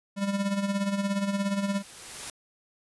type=tone with tremolo; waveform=square; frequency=198.7 Hz; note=G3; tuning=24 cents sharp; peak=-24 dBFS; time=0.16-1.83 s; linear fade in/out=50 ms; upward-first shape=sine; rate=17 Hz; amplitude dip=60%
type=noise with exponential growth; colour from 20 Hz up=white; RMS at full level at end=-36 dBFS; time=0.73-2.3 s; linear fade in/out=2 ms; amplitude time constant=340 ms
effects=resampled to 24000 Hz